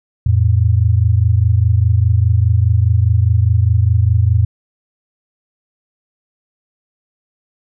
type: tone pair together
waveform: sine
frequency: 87.21 / 112.1 Hz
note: F2 / A2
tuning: -2 / +33 cents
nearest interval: major third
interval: 435 cents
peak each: -12 dBFS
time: 0.26-4.45 s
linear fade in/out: 5 ms
effects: none

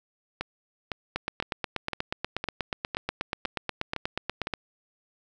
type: two click trains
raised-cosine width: 0.3 ms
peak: -12 / -14 dBFS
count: 29 / 9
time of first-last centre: 1.16-4.538 / 0.41-4.471 s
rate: 8.29 / 1.97 Hz
effects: none

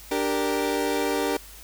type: chord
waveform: 30% pulse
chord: G minor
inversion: second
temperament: equal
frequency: 293.7 / 392 / 466.2 Hz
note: D4 / G4 / Bb4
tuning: 0 / 0 / 0 cents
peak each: -25 dBFS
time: 0.11-1.37 s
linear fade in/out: 5 ms
effects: added 50 Hz sine -47 dBFS peak until 1.63 s + white hiss -46 dBFS RMS until 1.63 s

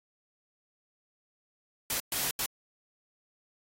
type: noise bursts at uneven times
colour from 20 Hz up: white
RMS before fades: -31 dBFS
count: 3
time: 1.9-2 / 2.12-2.31 / 2.39-2.46 s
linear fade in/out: 2 ms
effects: AAC 48 kbps

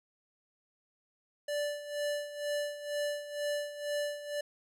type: tone with tremolo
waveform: square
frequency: 585 Hz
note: D5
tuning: 7 cents flat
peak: -31 dBFS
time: 1.48-4.41 s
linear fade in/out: 5 ms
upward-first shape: sine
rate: 2.1 Hz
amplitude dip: 75%
effects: low-pass 12000 Hz 12 dB/octave

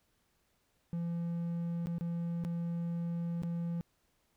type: tone with dropouts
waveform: triangle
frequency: 170 Hz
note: F3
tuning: 46 cents flat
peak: -31 dBFS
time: 0.93-3.81 s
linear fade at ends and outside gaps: 0 ms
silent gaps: 1.859-1.87 / 1.983-2.01 / 2.439-2.449 / 3.421-3.434 s
effects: pink hiss -75 dBFS RMS until 4.36 s

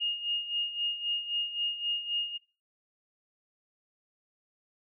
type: tone with tremolo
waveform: sine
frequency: 2847 Hz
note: F7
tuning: 33 cents sharp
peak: -27 dBFS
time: 0-2.38 s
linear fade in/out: 20 ms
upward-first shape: sine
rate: 3.8 Hz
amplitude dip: 70%
effects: noise-tail reverb RT60 0.3 s tail -17 dB re dry

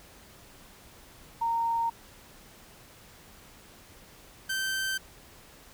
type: tone pair in turn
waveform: sine / sawtooth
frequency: 923 / 1552.3 Hz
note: A#5 / G6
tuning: -17 / -17 cents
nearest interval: major sixth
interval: 900 cents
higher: second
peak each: -25 dBFS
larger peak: neither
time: 1.41-1.9 / 4.49-4.98 s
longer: neither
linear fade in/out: 10 ms
effects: pink hiss -53 dBFS RMS until 5.73 s

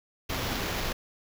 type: noise with sample-and-hold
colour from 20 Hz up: pink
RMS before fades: -31 dBFS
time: 0.29-0.93 s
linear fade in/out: 10 ms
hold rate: 8820 Hz
effects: none

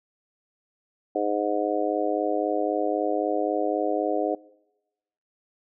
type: harmonic tone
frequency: 103.83 Hz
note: G#2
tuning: in tune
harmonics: 3 / 4 / 5 / 6 / 7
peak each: -29 / -29 / -29 / -29 / -29 dBFS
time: 1.15-4.35 s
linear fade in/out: 5 ms
effects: noise-tail reverb RT60 1.0 s tail -23 dB re dry

